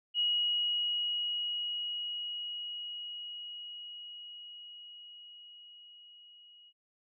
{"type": "tone with level ramp", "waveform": "sine", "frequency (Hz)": 2900, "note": "F#7", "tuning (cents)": -35, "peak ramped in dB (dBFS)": [-26, -55], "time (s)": [0.14, 6.73], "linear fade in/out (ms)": 50, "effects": []}